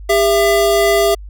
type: tone pair together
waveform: square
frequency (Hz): 401.3 / 668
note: G4 / E5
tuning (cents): +41 / +23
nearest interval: major sixth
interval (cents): 882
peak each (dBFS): -14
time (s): 0.09-1.15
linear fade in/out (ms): 10
effects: added 50 Hz sine -29 dBFS peak until 1.29 s